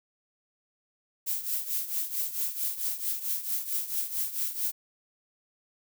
violet noise with tremolo, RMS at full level -28 dBFS, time 1.26-4.72 s, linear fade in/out 20 ms, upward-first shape triangle, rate 4.5 Hz, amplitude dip 80%, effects none

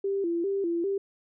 sine tone with vibrato, 365.8 Hz, F#4, 20 cents flat, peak -25 dBFS, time 0.04-0.98 s, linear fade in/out 5 ms, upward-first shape square, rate 2.5 Hz, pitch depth 130 cents each way, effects none

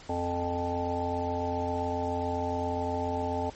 harmonic tone, 87.31 Hz, F2, in tune, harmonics 1 / 3 / 5 / 7 / 9 / 10, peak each -35 / -35 / -35 / -35 / -35 / -35 dBFS, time 0.09-3.5 s, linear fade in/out 5 ms, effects pink hiss -50 dBFS RMS until 3.55 s + MP3 32 kbps

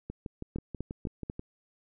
two click trains, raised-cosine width 3 ms, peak -21 / -24 dBFS, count 4 / 9, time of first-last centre 0.56-1.299 / 0.1-1.394 s, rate 4.06 / 6.18 Hz, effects none

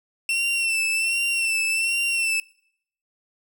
40% pulse tone with vibrato, 2696 Hz, E7, 38 cents sharp, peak -20 dBFS, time 0.29-2.4 s, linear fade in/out 2 ms, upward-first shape sine, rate 1.3 Hz, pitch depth 45 cents each way, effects noise-tail reverb RT60 0.7 s tail -25 dB re dry

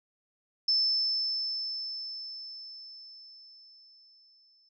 sine tone with exponential decay, 5274 Hz, E8, in tune, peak -22 dBFS, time 0.68-4.69 s, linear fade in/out 5 ms, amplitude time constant 870 ms, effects none

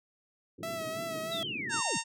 white band-pass noise, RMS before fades -44 dBFS, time 0.58-1.81 s, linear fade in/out 10 ms, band 100 to 400 Hz, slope 48 dB/octave
sawtooth tone with vibrato, 652 Hz, E5, 19 cents flat, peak -31 dBFS, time 0.63-1.43 s, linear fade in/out 2 ms, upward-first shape sine, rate 3.1 Hz, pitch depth 42 cents each way
sine linear sweep, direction down, 3951 to 97.1 Hz, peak -34 dBFS, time 1.31-1.98 s, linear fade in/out 10 ms
harmonic tone, 917 Hz, A#5, 29 cents flat, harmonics 1 / 2 / 3 / 4 / 5 / 6 / 7 / 8 / 9 / 10, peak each -36 / -39 / -37 / -41 / -42 / -40 / -38 / -41 / -39 / -48 dBFS, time 1.69-2.04 s, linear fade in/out 50 ms
effects none

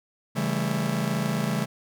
45% pulse chord, A dominant seventh, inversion first, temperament just, 137.5 / 165 / 198 / 220 Hz, C#3 / E3 / G3 / A3, -14 / +2 / +18 / 0 cents, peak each -30 dBFS, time 0.35-1.66 s, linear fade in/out 20 ms, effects none

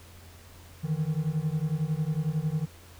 triangle beating tone pair, 150.1 / 161.1 Hz, D3 / E3, +38 / -39 cents, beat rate 11 Hz, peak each -27 dBFS, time 0.83-2.66 s, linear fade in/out 20 ms, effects added 86 Hz sine -50 dBFS peak until 2.99 s + pink hiss -53 dBFS RMS until 2.99 s

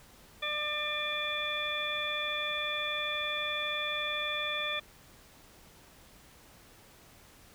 harmonic tone with a mistuned harmonic, 598 Hz, D5, 31 cents sharp, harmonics 1 / 2 / 3 / 4 / 6, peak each -40 / -39 / -39 / -36 / -35 dBFS, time 0.42-4.8 s, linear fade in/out 10 ms, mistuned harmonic 6, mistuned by -60 cents, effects pink hiss -57 dBFS RMS until 7.54 s

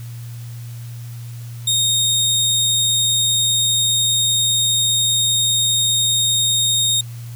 25% pulse tone, 3705 Hz, A#7, 11 cents flat, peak -11 dBFS, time 1.67-7.01 s, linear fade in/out 5 ms, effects added 118 Hz sine -29 dBFS peak until 7.35 s + white hiss -45 dBFS RMS until 7.35 s

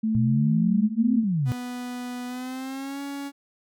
sine tone, 220 Hz, A3, in tune, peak -21 dBFS, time 0.03-1.24 s, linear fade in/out 10 ms
sine exponential two-way sweep, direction up then down, 117 to 261.6 to 117 Hz, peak -21 dBFS, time 0.15-1.52 s, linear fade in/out 0 ms, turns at 1.14 s
45% pulse tone with pitch glide, 246.9 to 280.4 Hz, B3 to C#4, 0 to +20 cents, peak -31 dBFS, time 1.45-3.32 s, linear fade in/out 50 ms, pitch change +220 cents, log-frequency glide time 2.27-3.01 s
effects none

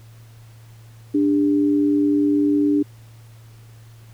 sine tone pair together, 293.2 / 403.1 Hz, D4 / G4, -3 / +48 cents, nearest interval tritone, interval 551 cents, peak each -15 / -25 dBFS, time 1.14-2.83 s, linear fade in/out 10 ms, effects added 113 Hz sine -42 dBFS peak until 4.13 s + pink hiss -54 dBFS RMS until 4.13 s

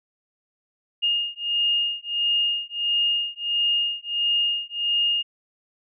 sine beating tone pair, 2838 / 2839.5 Hz, F7 / F7, +27 / +28 cents, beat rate 1.5 Hz, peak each -24 dBFS, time 1.02-5.23 s, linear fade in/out 20 ms, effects none

